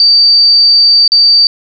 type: tone with dropouts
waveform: sine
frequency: 4627 Hz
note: D8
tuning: 27 cents flat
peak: -3 dBFS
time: 0-1.47 s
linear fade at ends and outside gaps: 1 ms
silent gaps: 1.078-1.119 s
effects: none